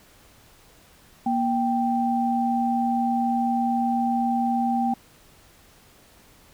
sine tone pair together, 237.1 / 784 Hz, A#3 / G5, +30 / 0 cents, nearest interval octave + major sixth, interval 2070 cents, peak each -23 dBFS, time 1.26-4.94 s, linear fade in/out 5 ms, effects pink hiss -54 dBFS RMS until 6.53 s

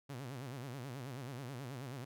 sawtooth tone with vibrato, 130 Hz, C3, 11 cents flat, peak -39 dBFS, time 0.09-2.05 s, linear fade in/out 10 ms, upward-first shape sine, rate 9.3 Hz, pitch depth 170 cents each way, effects none

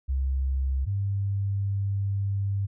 sine tone pair in turn, 66.6 / 99.18 Hz, C2 / G2, +31 / +21 cents, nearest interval perfect fifth, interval 690 cents, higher second, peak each -23 / -24 dBFS, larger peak first, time 0.08-0.86 / 0.86-2.67 s, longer second, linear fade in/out 20 ms, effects none

